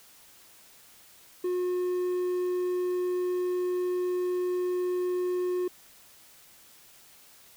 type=tone; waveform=triangle; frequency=360.8 Hz; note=F#4; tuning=44 cents flat; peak=-24 dBFS; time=1.44-5.68 s; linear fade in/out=5 ms; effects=white hiss -55 dBFS RMS until 7.56 s